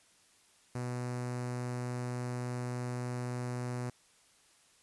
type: tone with notch filter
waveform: sawtooth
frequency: 123.47 Hz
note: B2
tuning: in tune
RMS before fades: -37 dBFS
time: 0.75-3.9 s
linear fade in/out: 5 ms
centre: 3300 Hz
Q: 1.1
effects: white hiss -65 dBFS RMS until 4.82 s + resampled to 24000 Hz